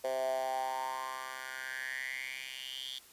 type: tone with high-pass filter sweep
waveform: 10% pulse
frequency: 130.9 Hz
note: C3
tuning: 1 cent sharp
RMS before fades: -38 dBFS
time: 0.04-2.99 s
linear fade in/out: 5 ms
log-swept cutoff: 560 to 3500 Hz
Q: 6.7
effects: white hiss -58 dBFS RMS until 3.12 s + resampled to 32000 Hz